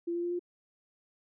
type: tone with pitch steps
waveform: sine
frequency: 341.9 / 345.3 / 348.7 / 352.1 Hz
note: F4 / F4 / F4 / F4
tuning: -37 / -20 / -3 / +14 cents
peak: -30 dBFS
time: 0.07-0.394 s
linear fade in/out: 10 ms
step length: 81 ms
effects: none